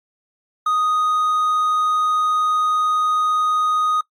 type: tone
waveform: triangle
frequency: 1244.5 Hz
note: D#6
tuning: in tune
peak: -14 dBFS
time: 0.66-4.01 s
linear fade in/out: 5 ms
effects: noise-tail reverb RT60 0.1 s tail -22 dB re dry + AAC 64 kbps